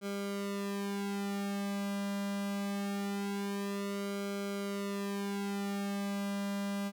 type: tone with flanger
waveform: sawtooth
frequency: 200 Hz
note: G3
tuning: 35 cents sharp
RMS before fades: -36 dBFS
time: 0.01-6.92 s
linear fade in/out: 50 ms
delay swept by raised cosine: 1.1 to 2.3 ms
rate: 0.23 Hz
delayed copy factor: -0.9
effects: none